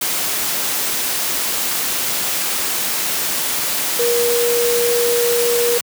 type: tone in noise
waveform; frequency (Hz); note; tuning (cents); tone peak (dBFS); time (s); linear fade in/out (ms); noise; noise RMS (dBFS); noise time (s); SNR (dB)
sine; 476.6; A#4; +38; -15; 3.99-5.78; 5; white; -20; 0.01-5.81; +2
effects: high-pass 150 Hz 12 dB/octave